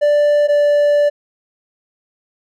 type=tone pair in turn; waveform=triangle; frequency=587.3 / 584.1 Hz; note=D5 / D5; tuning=0 / -10 cents; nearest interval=unison; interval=10 cents; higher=first; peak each=-8 dBFS; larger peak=neither; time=0.01-0.48 / 0.48-1.1 s; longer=second; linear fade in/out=20 ms; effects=none